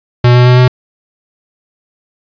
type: tone with pitch steps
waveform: square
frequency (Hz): 122.3 / 123.51 / 124.73 / 125.96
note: B2 / B2 / B2 / B2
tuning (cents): -16 / +1 / +18 / +35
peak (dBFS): -4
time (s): 0.24-0.68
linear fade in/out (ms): 5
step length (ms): 110
effects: resampled to 11025 Hz + 7-bit